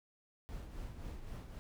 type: noise with tremolo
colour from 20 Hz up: brown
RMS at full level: -43 dBFS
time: 0.49-1.59 s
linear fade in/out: 0 ms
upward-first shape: triangle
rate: 3.8 Hz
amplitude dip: 60%
effects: none